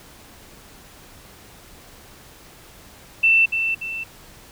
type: tone with echo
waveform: sine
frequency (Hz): 2674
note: E7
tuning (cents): +24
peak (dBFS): -12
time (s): 3.23-3.46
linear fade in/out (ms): 10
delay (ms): 290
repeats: 2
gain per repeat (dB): -7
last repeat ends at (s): 4.04
effects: pink hiss -46 dBFS RMS until 4.51 s